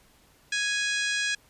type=harmonic tone with a mistuned harmonic; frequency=830.6 Hz; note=G#5; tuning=in tune; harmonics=2 / 3 / 4 / 5 / 6 / 7 / 8 / 9 / 10; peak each=-28 / -32 / -34 / -36 / -38 / -39 / -40 / -41 / -42 dBFS; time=0.52-1.35 s; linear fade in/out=5 ms; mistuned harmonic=5; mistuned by=-35 cents; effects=pink hiss -60 dBFS RMS until 1.49 s + resampled to 32000 Hz